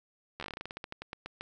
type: slowing click train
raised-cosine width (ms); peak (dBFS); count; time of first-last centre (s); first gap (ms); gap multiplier
0.3; -23; 19; 0.4-1.41; 12; 1.16
effects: none